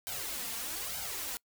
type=noise with flanger; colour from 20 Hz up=white; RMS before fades=-38 dBFS; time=0.07-1.37 s; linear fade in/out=0 ms; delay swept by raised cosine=1.3 to 4.4 ms; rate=1.1 Hz; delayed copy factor=+0.8; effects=noise-tail reverb RT60 0.1 s tail -25 dB re dry